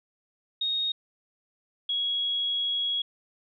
sine tone pair in turn, 3729 / 3324 Hz, A#7 / G#7, 0 / +1 cents, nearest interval major second, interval 199 cents, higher first, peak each -25 dBFS, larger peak neither, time 0.61-0.92 / 1.89-3.02 s, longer second, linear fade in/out 5 ms, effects none

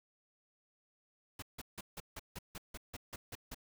pink noise bursts, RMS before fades -45 dBFS, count 12, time 1.39-3.546 s, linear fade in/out 5 ms, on 33 ms, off 160 ms, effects none

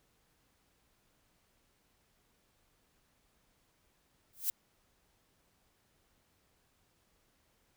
violet noise with exponential growth, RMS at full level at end -28 dBFS, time 4.33-4.5 s, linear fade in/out 1 ms, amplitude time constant 36 ms, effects pink hiss -73 dBFS RMS until 7.76 s

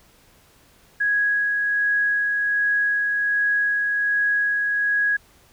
sine tone with tremolo, 1661.2 Hz, G#6, in tune, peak -17 dBFS, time 1-5.17 s, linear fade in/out 10 ms, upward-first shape sine, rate 1.3 Hz, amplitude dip 25%, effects pink hiss -55 dBFS RMS until 5.52 s

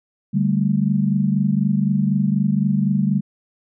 sine chord, D suspended fourth, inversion none, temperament equal, 146.83 / 196 / 220 Hz, D3 / G3 / A3, 0 / 0 / 0 cents, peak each -21 / -18 / -22 dBFS, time 0.33-3.21 s, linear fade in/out 20 ms, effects none

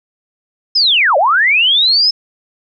sine linear two-way sweep, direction down then up, 5250 to 523.3 to 5250 Hz, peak -8 dBFS, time 0.75-2.11 s, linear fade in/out 10 ms, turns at 1.17 s, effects none

